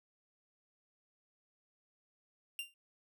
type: tone with exponential decay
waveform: 45% pulse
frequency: 2785 Hz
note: F7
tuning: 5 cents flat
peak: -35 dBFS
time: 2.59-2.74 s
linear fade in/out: 1 ms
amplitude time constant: 32 ms
effects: none